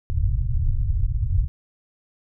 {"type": "low-pass noise", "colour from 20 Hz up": "pink", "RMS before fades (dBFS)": -21, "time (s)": [0.1, 1.48], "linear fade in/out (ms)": 0, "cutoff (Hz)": 120, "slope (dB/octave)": 48, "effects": []}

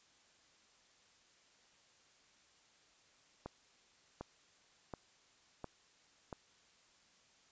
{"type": "accelerating click train", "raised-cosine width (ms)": 1, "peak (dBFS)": -29, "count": 5, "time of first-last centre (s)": [3.46, 6.328], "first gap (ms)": 750, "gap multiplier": 0.97, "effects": ["white hiss -68 dBFS RMS until 7.51 s", "resampled to 16000 Hz"]}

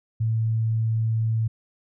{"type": "tone", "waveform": "sine", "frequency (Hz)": 112, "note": "A2", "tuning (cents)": 31, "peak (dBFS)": -20, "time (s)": [0.2, 1.48], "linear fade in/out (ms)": 10, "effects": []}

